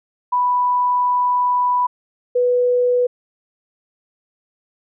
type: tone pair in turn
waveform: sine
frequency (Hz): 987.8 / 492.8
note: B5 / B4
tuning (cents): 0 / -4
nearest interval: octave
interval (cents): 1204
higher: first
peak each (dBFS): -14 / -13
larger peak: second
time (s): 0.32-1.87 / 2.35-3.07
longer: first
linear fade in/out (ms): 10
effects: none